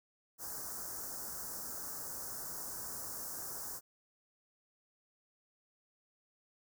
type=band-stop noise; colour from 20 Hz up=white; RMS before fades=-43 dBFS; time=0.38-3.81 s; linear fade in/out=50 ms; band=1600 to 5200 Hz; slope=48 dB/octave; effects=none